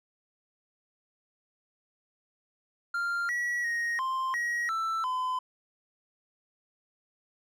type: tone with pitch steps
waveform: triangle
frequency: 1393 / 1930 / 1873 / 1048 / 1900 / 1328 / 1017 Hz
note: F6 / B6 / A#6 / C6 / A#6 / E6 / C6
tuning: -5 / -40 / +8 / +2 / +33 / +12 / -50 cents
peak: -26 dBFS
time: 2.94-5.39 s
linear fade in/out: 5 ms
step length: 350 ms
effects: none